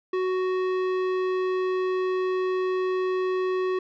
sine tone with tanh clipping, 371.1 Hz, F#4, 5 cents sharp, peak -25 dBFS, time 0.13-3.79 s, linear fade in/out 5 ms, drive 15 dB, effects none

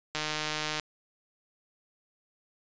click train, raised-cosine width 0.2 ms, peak -14 dBFS, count 100, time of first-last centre 0.15-0.797 s, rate 153 Hz, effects resampled to 16000 Hz

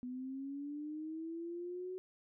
sine linear sweep, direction up, 246.9 to 372.9 Hz, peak -40 dBFS, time 0.03-1.98 s, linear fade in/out 0 ms, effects none

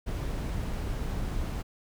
brown noise, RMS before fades -32 dBFS, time 0.06-1.63 s, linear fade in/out 20 ms, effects none

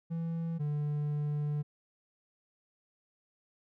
triangle tone pair in turn, 165.9 / 147.8 Hz, E3 / D3, +11 / +11 cents, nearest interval major second, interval 200 cents, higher first, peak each -30 / -28 dBFS, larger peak second, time 0.1-0.59 / 0.59-1.63 s, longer second, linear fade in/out 20 ms, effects none

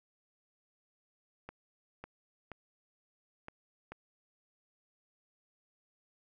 clicks, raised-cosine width 0.5 ms, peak -29 dBFS, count 5, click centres 1.49 / 2.04 / 2.517 / 3.484 / 3.92 s, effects none

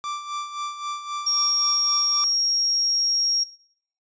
45% pulse tone with tremolo, 1174.7 Hz, D6, in tune, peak -26 dBFS, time 0.04-2.24 s, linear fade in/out 0 ms, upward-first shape sine, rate 3.8 Hz, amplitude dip 65%
sine tone, 5588 Hz, F8, in tune, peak -19 dBFS, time 1.26-3.44 s, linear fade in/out 10 ms
effects noise-tail reverb RT60 0.6 s tail -19 dB re dry + resampled to 16000 Hz

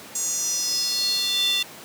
square tone with high-pass filter sweep, 392 Hz, G4, in tune, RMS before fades -24 dBFS, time 0.15-1.63 s, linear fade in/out 5 ms, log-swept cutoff 7100 to 3200 Hz, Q 7.2, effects pink hiss -41 dBFS RMS until 1.84 s + high-pass 200 Hz 12 dB/octave

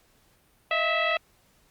sine tone with frequency modulation, 675 Hz, E5, 41 cents sharp, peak -22 dBFS, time 0.71-1.17 s, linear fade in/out 2 ms, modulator 653 Hz, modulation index 3.8, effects pink hiss -63 dBFS RMS until 1.7 s + Opus 48 kbps

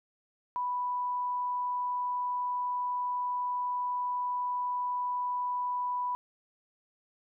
sine tone, 988 Hz, B5, in tune, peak -29 dBFS, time 0.56-6.15 s, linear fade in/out 0 ms, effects none

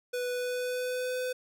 square tone with pitch glide, 493.9 to 504.9 Hz, B4 to B4, 0 to +38 cents, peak -31 dBFS, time 0.13-1.33 s, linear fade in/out 10 ms, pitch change +38 cents, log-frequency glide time 0.31-1.17 s, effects none

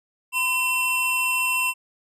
square tone pair together, 1014 / 2707 Hz, B5 / E7, +45 / +45 cents, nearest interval octave + perfect fourth, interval 1700 cents, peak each -28 / -22 dBFS, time 0.32-1.74 s, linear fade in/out 50 ms, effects resampled to 32000 Hz

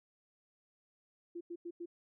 sine tone bursts, 344.4 Hz, F4, 24 cents flat, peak -40 dBFS, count 4, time 1.35-1.859 s, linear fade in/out 10 ms, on 59 ms, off 91 ms, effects none

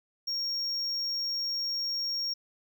triangle tone, 5560 Hz, F8, 9 cents flat, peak -28 dBFS, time 0.27-2.34 s, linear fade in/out 10 ms, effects none

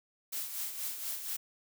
blue noise with tremolo, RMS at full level -36 dBFS, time 0.32-1.37 s, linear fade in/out 10 ms, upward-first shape sine, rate 4.2 Hz, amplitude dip 55%, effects none

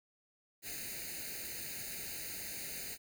white noise with comb filter, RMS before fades -43 dBFS, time 0.62-2.98 s, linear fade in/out 50 ms, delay 0.45 ms, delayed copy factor +0.95, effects none

